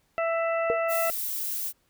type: harmonic tone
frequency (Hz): 663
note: E5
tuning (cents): +10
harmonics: 1 / 2 / 3 / 4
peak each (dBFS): -25 / -31 / -35 / -37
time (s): 0.18-1.1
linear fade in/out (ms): 0
type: tone with exponential decay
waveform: sine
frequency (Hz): 468.7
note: A#4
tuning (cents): +9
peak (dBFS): -19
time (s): 0.7-0.81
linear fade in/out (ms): 0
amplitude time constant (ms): 23
type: noise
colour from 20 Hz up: violet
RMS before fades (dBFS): -31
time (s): 0.88-1.73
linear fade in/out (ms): 50
effects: pink hiss -69 dBFS RMS until 1.89 s